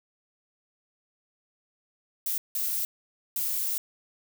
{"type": "noise bursts at uneven times", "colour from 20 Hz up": "violet", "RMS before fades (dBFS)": -29, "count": 3, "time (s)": [[2.26, 2.38], [2.55, 2.85], [3.36, 3.78]], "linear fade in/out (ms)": 2, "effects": []}